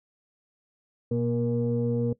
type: tone cluster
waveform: sine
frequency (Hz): 121.1 / 237.2 / 472.9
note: B2 / A#3 / A#4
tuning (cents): -34 / +30 / +25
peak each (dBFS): -27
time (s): 1.11-2.13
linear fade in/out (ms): 5
effects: noise-tail reverb RT60 0.1 s tail -19 dB re dry + tanh soft clip ceiling -16 dBFS